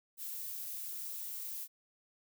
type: noise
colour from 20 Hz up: violet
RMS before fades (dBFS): -42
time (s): 0.17-1.68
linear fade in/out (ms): 50
effects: none